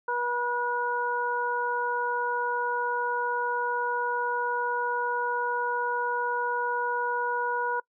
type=harmonic tone; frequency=484.4 Hz; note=B4; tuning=34 cents flat; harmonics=1 / 2 / 3; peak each=-32 / -28 / -31 dBFS; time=0.08-7.8 s; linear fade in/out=5 ms; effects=noise-tail reverb RT60 0.1 s tail -24 dB re dry